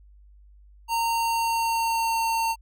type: tone with pitch glide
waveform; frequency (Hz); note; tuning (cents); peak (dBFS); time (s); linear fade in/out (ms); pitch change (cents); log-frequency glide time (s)
square; 921 to 909.4; A#5 to A#5; -21 to -43; -23; 0.88-2.56; 50; -22; 1.11-2.22
effects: added 50 Hz sine -49 dBFS peak until 2.61 s